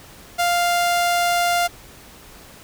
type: tone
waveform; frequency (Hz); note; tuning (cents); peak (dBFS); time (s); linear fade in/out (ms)
sawtooth; 698.5; F5; 0; -13; 0.38-1.68; 20
effects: pink hiss -44 dBFS RMS until 2.63 s